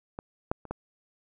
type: clicks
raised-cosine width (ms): 1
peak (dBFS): -22 / -12 / -30 / -19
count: 4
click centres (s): 0.189 / 0.515 / 0.653 / 0.71
effects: none